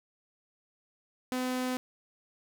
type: tone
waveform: sawtooth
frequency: 253.8 Hz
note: B3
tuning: 47 cents sharp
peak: -26 dBFS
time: 1.32-1.77 s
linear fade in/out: 0 ms
effects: none